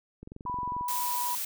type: click train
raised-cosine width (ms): 3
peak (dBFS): -30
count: 14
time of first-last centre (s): 0.23-0.81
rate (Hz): 22.4
type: tone with pitch glide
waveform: sine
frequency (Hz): 987.8 to 975.3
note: B5 to B5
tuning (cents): 0 to -22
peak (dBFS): -30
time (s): 0.46-1.35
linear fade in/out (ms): 2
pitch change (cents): -22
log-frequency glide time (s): 0.66-1.1
type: noise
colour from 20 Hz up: blue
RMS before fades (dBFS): -33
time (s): 0.88-1.45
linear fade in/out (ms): 5
effects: none